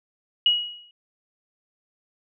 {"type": "tone with exponential decay", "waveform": "sine", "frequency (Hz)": 2904, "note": "F#7", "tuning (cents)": -33, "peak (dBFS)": -13, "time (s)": [0.46, 0.91], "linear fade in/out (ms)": 2, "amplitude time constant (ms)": 97, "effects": []}